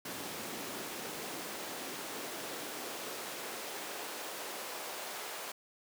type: noise with high-pass filter sweep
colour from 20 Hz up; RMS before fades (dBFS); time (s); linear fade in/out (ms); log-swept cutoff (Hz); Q
pink; -42; 0.05-5.52; 5; 230 to 570; 1.1
effects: none